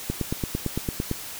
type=click train; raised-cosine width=3 ms; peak=-12 dBFS; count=10; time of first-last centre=0.1-1.114 s; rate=8.88 Hz; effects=white hiss -37 dBFS RMS until 1.39 s